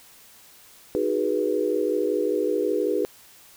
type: chord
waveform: sine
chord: G# minor seventh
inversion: second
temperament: equal with one note detuned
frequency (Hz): 311.1 / 370 / 415.3 / 488.2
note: D#4 / F#4 / G#4 / B4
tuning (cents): 0 / 0 / 0 / -20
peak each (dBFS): -28 / -28 / -25 / -26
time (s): 0.95-3.05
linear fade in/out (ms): 0
effects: white hiss -51 dBFS RMS until 3.56 s